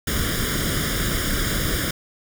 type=noise with comb filter; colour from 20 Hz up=pink; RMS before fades=-23 dBFS; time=0.07-1.91 s; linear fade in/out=5 ms; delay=0.58 ms; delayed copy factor=+0.85; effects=none